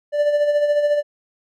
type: tone with tremolo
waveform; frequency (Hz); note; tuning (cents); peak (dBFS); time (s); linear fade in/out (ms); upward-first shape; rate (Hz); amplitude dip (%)
triangle; 587.3; D5; 0; -11; 0.12-1.03; 50; sine; 14; 50
effects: none